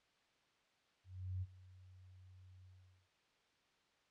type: tone with ADSR envelope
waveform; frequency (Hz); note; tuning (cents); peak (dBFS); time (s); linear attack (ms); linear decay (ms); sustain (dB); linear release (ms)
sine; 92.5; F#2; 0; -38; 1.04-3.09; 380; 39; -20; 440
effects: white hiss -75 dBFS RMS until 4.1 s + low-pass 4000 Hz 12 dB/octave